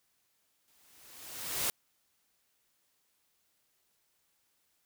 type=noise with exponential growth; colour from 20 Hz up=white; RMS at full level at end=-30 dBFS; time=0.68-1.7 s; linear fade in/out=0 ms; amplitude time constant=220 ms; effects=white hiss -75 dBFS RMS until 4.85 s